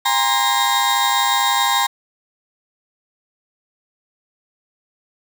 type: tone cluster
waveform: 35% pulse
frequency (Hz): 809 / 934 / 1045 / 3743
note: G#5 / A#5 / C6 / A#7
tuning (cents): -46 / +3 / -2 / +6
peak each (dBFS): -19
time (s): 0.05-1.87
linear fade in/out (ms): 10
effects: none